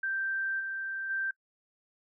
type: tone with level steps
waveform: sine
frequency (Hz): 1568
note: G6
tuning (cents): 0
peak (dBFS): -29 / -33 / -29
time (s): 0.03-1.31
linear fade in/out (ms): 5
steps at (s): 0.59 / 1.09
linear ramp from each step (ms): 20
effects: noise-tail reverb RT60 0.1 s tail -21 dB re dry